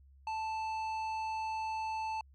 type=tone with tanh clipping; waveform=triangle; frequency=880 Hz; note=A5; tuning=in tune; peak=-36 dBFS; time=0.27-2.21 s; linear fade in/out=2 ms; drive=15 dB; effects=added 68 Hz sine -57 dBFS peak until 2.34 s